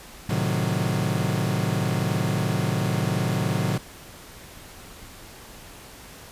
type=chord; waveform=40% pulse; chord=A diminished seventh; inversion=none; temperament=equal with one note detuned; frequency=110 / 130.81 / 153.78 / 185 Hz; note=A2 / C3 / Eb3 / Gb3; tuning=0 / 0 / -20 / 0 cents; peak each=-27 dBFS; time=0.29-3.78 s; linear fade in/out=5 ms; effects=pink hiss -44 dBFS RMS until 6.31 s + resampled to 32000 Hz